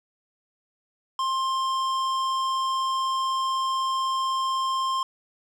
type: tone with hard clipping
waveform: sine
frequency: 1056 Hz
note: C6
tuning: 16 cents sharp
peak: -25 dBFS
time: 1.19-5.03 s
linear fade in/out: 2 ms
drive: 12 dB
effects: none